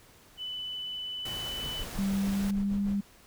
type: tone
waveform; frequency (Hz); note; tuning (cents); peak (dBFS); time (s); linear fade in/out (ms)
sine; 2995; F#7; +20; -34; 0.37-1.85; 50
type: noise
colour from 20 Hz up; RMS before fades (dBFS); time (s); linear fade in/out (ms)
pink; -41; 1.25-2.51; 5
type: noise with tremolo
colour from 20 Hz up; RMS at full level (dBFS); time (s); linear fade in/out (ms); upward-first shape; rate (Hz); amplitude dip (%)
brown; -38; 1.63-2.97; 10; sine; 6.5; 85
type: tone with pitch glide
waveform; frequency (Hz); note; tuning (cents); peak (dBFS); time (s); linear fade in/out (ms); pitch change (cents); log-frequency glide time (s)
sine; 196 to 200.5; G3 to G3; 0 to +39; -26; 1.98-3.01; 10; +39; 2.13-2.77
effects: pink hiss -57 dBFS RMS until 3.26 s